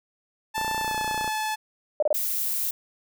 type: tone with pitch glide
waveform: sawtooth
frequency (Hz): 880 to 864.4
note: A5 to A5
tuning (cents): 0 to -31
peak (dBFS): -22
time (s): 0.54-1.56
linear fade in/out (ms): 20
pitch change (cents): -31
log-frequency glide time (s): 0.8-0.96
type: click train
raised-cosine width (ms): 1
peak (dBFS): -20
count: 22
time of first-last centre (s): 0.58-1.278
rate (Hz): 30.1
type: tone bursts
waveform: sine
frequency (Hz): 604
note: D5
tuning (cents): +48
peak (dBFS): -18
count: 3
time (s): 2-2.129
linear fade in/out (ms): 2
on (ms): 25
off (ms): 27
type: noise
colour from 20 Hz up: violet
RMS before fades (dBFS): -27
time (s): 2.14-2.71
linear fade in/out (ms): 5
effects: none